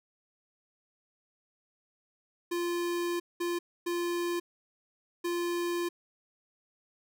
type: tone bursts at uneven times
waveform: square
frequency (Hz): 347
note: F4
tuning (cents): -11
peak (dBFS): -30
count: 4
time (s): 2.51-3.2 / 3.4-3.59 / 3.86-4.4 / 5.24-5.89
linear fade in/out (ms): 10
effects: none